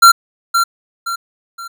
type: tone with echo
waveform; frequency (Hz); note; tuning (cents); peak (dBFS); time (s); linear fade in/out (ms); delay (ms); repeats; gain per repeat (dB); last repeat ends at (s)
square; 1369; F6; -35; -3; 0.02-0.12; 10; 520; 3; -8; 1.68
effects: none